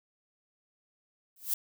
violet noise with exponential growth, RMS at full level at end -25 dBFS, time 1.36-1.54 s, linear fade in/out 5 ms, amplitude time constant 39 ms, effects none

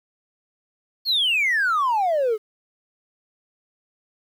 triangle exponential sweep, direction down, 4435 to 412.2 Hz, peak -15 dBFS, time 1.05-2.38 s, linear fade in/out 50 ms, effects tanh soft clip ceiling -14 dBFS + 9-bit

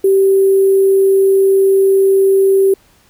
sine tone with sample-and-hold, 388.3 Hz, G4, 16 cents flat, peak -7 dBFS, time 0.04-2.74 s, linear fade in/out 5 ms, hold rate 11025 Hz, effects pink hiss -51 dBFS RMS until 3.09 s

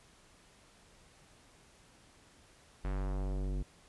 square tone with low-pass filter sweep, 47.88 Hz, G1, 40 cents flat, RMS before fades -35 dBFS, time 2.84-3.63 s, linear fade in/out 10 ms, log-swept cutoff 2100 to 300 Hz, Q 0.99, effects pink hiss -62 dBFS RMS until 3.88 s + resampled to 24000 Hz

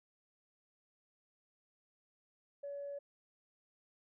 sine tone, 567 Hz, C#5, 39 cents sharp, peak -40 dBFS, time 2.63-2.99 s, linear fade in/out 10 ms, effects tanh soft clip ceiling -36 dBFS

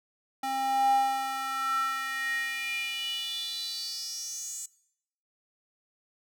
square tone with high-pass filter sweep, 267.2 Hz, C4, 36 cents sharp, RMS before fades -31 dBFS, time 0.43-4.66 s, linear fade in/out 5 ms, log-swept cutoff 600 to 7400 Hz, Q 7, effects noise-tail reverb RT60 0.8 s tail -23 dB re dry

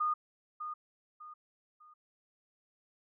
sine tone with echo, 1226 Hz, D#6, 26 cents flat, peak -28 dBFS, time 0-0.14 s, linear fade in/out 10 ms, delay 600 ms, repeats 3, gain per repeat -9 dB, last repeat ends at 1.94 s, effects none

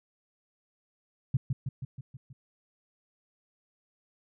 sine tone with echo, 130.81 Hz, C3, in tune, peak -21 dBFS, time 1.34-1.37 s, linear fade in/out 5 ms, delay 160 ms, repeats 6, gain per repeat -4 dB, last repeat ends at 2.33 s, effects none

